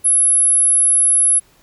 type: tone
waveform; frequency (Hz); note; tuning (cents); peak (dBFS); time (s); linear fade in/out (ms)
sine; 10940; F9; -37; -10; 0.04-1.4; 20
effects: pink hiss -53 dBFS RMS until 1.62 s